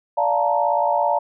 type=chord; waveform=sine; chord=Bb major seventh; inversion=first; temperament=just; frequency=582.7 / 699.2 / 874.1 / 932.3 Hz; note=D5 / F5 / A5 / Bb5; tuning=-14 / +2 / -12 / 0 cents; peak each=-22 dBFS; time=0.17-1.19 s; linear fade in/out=10 ms; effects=none